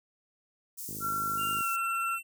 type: high-pass noise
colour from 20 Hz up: white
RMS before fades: -40 dBFS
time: 0.77-1.77 s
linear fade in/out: 20 ms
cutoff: 6200 Hz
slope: 24 dB/octave
type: click train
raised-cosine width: 3 ms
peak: -30 dBFS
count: 38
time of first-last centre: 0.89-1.607 s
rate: 51.6 Hz
type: tone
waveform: sine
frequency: 1361 Hz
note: F6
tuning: 45 cents flat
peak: -29 dBFS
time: 1-2.19 s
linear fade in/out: 50 ms
type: tone with pitch glide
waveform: square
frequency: 2794 to 2697 Hz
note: F7 to E7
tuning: 0 to +39 cents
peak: -35 dBFS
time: 1.37-2.23 s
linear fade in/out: 50 ms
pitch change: -61 cents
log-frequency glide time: 1.54-1.7 s
effects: high-pass 100 Hz 12 dB/octave